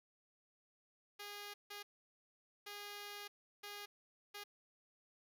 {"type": "tone bursts at uneven times", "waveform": "5% pulse", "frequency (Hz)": 410, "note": "G#4", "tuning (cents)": -22, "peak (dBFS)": -36, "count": 5, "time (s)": [[1.19, 1.54], [1.7, 1.83], [2.66, 3.28], [3.63, 3.86], [4.34, 4.44]], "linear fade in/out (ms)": 10, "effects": []}